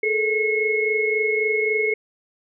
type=tone cluster; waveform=sine; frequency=427.6 / 451.3 / 2176 Hz; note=A4 / A4 / C#7; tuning=-49 / +44 / -33 cents; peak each=-22 / -28 / -21 dBFS; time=0.03-1.94 s; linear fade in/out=5 ms; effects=none